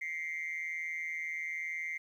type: tone with amplitude modulation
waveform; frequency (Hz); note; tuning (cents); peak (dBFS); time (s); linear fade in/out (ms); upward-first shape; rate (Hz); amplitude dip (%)
sine; 2093; C7; 0; -30; 0.01-1.98; 10; sine; 161; 85
effects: tanh soft clip ceiling -30 dBFS + 11-bit